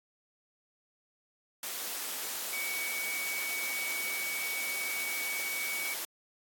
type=tone in noise; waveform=sine; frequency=2252 Hz; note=C#7; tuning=27 cents sharp; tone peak=-34 dBFS; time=2.53-5.94 s; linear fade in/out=2 ms; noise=white; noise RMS=-37 dBFS; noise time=1.63-6.05 s; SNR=0 dB; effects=high-pass 300 Hz 12 dB/octave + AAC 64 kbps